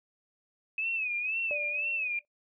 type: tone with vibrato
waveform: sine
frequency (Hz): 2553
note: D#7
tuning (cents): +44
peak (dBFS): -29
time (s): 0.78-2.19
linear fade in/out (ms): 2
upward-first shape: sine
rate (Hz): 2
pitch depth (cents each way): 110
type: tone with exponential decay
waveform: sine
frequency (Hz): 587.3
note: D5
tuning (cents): 0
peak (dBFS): -32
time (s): 1.51-2.25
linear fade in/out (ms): 0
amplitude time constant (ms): 160
effects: noise-tail reverb RT60 0.1 s tail -17 dB re dry